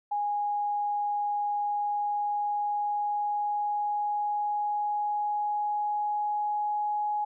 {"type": "tone with pitch glide", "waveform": "sine", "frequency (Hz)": [825, 836], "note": ["G#5", "G#5"], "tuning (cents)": [-12, 11], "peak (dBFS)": -26, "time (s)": [0.11, 7.25], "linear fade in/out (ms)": 10, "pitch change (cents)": 23, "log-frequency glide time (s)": [1.47, 7.04], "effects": []}